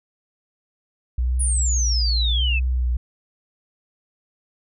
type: tone with vibrato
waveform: sine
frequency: 60.8 Hz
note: B1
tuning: 26 cents flat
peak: -18 dBFS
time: 1.18-2.97 s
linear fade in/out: 5 ms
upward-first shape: sine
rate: 0.87 Hz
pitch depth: 70 cents each way
type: exponential sweep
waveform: sine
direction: down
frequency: 9956 to 2546 Hz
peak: -22 dBFS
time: 1.39-2.6 s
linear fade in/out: 20 ms
effects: none